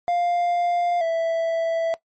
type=tone pair in turn; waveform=triangle; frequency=700 / 660 Hz; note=F5 / E5; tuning=+4 / +2 cents; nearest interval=minor second; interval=102 cents; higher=first; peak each=-17 dBFS; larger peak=neither; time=0.08-1.01 / 1.01-1.94 s; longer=neither; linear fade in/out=0 ms; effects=noise-tail reverb RT60 0.1 s tail -18 dB re dry + MP3 32 kbps